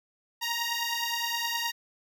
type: beating tone pair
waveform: 10% pulse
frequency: 932.3 / 941.9 Hz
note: A#5 / A#5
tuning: 0 / +18 cents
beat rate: 9.6 Hz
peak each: -23 dBFS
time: 0.41-1.72 s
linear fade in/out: 20 ms
effects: none